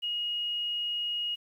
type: tone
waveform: sine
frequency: 2880 Hz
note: F#7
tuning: 47 cents flat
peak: -29 dBFS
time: 0.02-1.36 s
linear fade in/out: 20 ms
effects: 10-bit